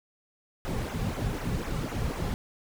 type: noise with flanger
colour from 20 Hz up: brown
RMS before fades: -31 dBFS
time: 0.65-2.34 s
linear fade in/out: 0 ms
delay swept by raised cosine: 0.21 to 3.31 ms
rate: 4 Hz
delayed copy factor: -0.75
effects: none